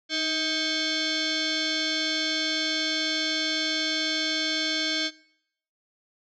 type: tone with frequency modulation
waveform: sine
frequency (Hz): 637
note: D#5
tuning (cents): +41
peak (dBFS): -24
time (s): 0.09-5.11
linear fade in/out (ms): 50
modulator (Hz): 948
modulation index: 4.9
effects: noise-tail reverb RT60 0.7 s tail -21 dB re dry